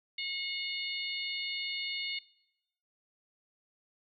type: harmonic tone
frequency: 723 Hz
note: F#5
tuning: 40 cents flat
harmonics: 3 / 4 / 5 / 6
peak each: -38 / -40 / -41 / -41 dBFS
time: 0.18-2.19 s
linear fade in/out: 5 ms
effects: noise-tail reverb RT60 0.9 s tail -22 dB re dry